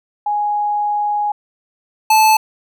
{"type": "tone pair in turn", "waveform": ["sine", "square"], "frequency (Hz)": [830.6, 871.5], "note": ["G#5", "A5"], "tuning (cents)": [0, -17], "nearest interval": "minor second", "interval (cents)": 83, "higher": "second", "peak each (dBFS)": [-15, -9], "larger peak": "second", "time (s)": [[0.26, 1.32], [2.1, 2.37]], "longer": "first", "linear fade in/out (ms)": 5, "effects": []}